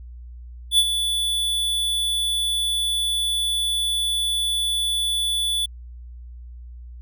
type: tone with ADSR envelope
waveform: square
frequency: 3460 Hz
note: A7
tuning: 30 cents flat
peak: -12 dBFS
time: 0.71-5.66 s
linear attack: 74 ms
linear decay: 51 ms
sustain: -9 dB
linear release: 8 ms
effects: added 60 Hz sine -36 dBFS peak until 7.01 s